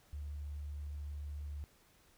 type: tone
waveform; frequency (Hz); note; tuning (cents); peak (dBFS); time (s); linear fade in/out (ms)
sine; 73.1; D2; -7; -40; 0.13-1.64; 0
effects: pink hiss -67 dBFS RMS until 2.17 s